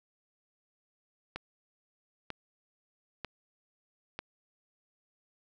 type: click train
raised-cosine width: 0.3 ms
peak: -21 dBFS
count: 4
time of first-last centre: 1.36-4.19 s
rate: 1.06 Hz
effects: none